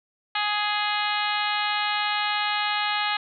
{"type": "harmonic tone", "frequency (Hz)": 416.9, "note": "G#4", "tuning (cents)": 7, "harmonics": [2, 3, 4, 5, 6, 7, 8, 9, 10], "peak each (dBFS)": [-28, -30, -31, -32, -33, -33, -34, -35, -35], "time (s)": [0.35, 3.17], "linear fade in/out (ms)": 5, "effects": []}